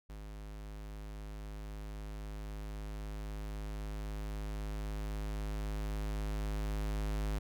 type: tone with level ramp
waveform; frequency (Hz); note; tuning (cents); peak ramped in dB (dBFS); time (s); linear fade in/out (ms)
square; 51.9; G#1; 0; -45 to -33; 0.09-7.39; 10
effects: none